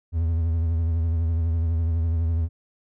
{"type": "tone with vibrato", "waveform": "triangle", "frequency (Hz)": 82.41, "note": "E2", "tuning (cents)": 0, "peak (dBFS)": -18, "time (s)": [0.12, 2.49], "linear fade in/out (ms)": 50, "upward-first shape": "triangle", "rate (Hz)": 12, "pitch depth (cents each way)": 67, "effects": []}